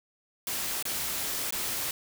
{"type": "noise with dropouts", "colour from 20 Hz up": "white", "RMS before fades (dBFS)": -32, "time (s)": [0.47, 1.91], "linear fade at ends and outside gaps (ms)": 1, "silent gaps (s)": [[0.826, 0.853], [1.508, 1.524]], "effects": []}